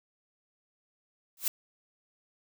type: noise with exponential growth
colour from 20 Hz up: blue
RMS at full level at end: -23 dBFS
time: 1.37-1.48 s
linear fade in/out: 2 ms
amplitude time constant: 23 ms
effects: none